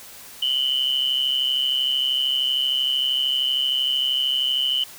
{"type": "tone pair together", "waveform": "sine", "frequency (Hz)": [2939, 3072], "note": ["F#7", "G7"], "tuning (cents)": [-12, -36], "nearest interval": "minor second", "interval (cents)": 76, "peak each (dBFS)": -22, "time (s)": [0.42, 4.84], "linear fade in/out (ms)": 5, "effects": ["white hiss -42 dBFS RMS until 4.98 s"]}